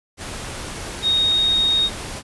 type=tone in noise; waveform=sine; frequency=3729 Hz; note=A#7; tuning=in tune; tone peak=-15 dBFS; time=1.02-1.9 s; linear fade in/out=50 ms; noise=pink; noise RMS=-31 dBFS; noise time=0.17-2.23 s; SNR=+13 dB; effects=resampled to 24000 Hz